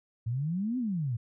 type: exponential two-way sweep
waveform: sine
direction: up then down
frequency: 109.6 to 261.6 to 109.6 Hz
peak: -28 dBFS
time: 0.26-1.17 s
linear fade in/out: 10 ms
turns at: 0.78 s
effects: none